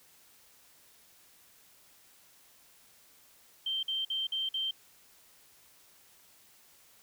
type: tone bursts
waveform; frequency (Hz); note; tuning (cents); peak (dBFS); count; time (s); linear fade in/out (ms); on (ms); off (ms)
sine; 3136; G7; 0; -30; 5; 3.66-4.71; 5; 170; 50
effects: white hiss -61 dBFS RMS until 7.02 s